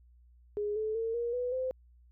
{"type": "tone with pitch steps", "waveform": "sine", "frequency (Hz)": [415.3, 433.7, 452.9, 472.9, 493.9, 515.7], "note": ["G#4", "A4", "A#4", "A#4", "B4", "C5"], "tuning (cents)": [0, -25, -50, 25, 0, -25], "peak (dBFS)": -30, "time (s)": [0.57, 1.71], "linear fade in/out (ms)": 0, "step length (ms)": 190, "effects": ["added 60 Hz sine -57 dBFS peak until 2.11 s"]}